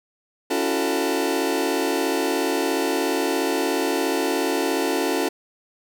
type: chord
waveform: sawtooth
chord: F# minor seventh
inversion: second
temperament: just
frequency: 277.5 / 333 / 370 / 444 Hz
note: C#4 / E4 / F#4 / A4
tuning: +2 / +18 / 0 / +16 cents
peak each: -22 dBFS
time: 0.5-5.29 s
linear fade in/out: 10 ms
effects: none